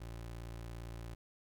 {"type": "tone", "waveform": "25% pulse", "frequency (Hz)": 57.5, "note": "A#1", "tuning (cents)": -23, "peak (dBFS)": -40, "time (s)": [0, 1.15], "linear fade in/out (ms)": 10, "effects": []}